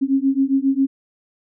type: beating tone pair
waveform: sine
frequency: 267.3 / 274.7 Hz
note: C4 / C#4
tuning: +37 / -16 cents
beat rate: 7.4 Hz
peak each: -18 dBFS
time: 0.01-0.87 s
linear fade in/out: 20 ms
effects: none